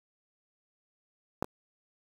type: clicks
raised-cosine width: 1 ms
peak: -13 / -26 dBFS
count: 2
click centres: 1.425 / 1.444 s
effects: high-pass 80 Hz 12 dB/octave + 7-bit